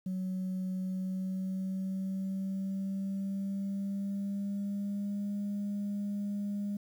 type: tone with pitch glide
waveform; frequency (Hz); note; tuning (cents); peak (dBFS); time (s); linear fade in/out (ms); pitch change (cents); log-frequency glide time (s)
sine; 186.3 to 203.2; F#3 to G#3; +12 to -38; -30; 0.06-6.77; 5; +150; 0.75-5.32
effects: tanh soft clip ceiling -30 dBFS + 10-bit